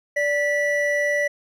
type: tone pair together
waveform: triangle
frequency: 583 / 1959.4 Hz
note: D5 / B6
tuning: -13 / -14 cents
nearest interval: octave + major sixth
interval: 2099 cents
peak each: -20 dBFS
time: 0.16-1.28 s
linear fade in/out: 10 ms
effects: none